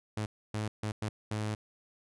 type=tone bursts at uneven times; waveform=sawtooth; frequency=107 Hz; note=A2; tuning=48 cents flat; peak=-28 dBFS; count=5; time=0.17-0.26 / 0.54-0.68 / 0.83-0.92 / 1.02-1.09 / 1.31-1.55 s; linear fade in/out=5 ms; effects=resampled to 24000 Hz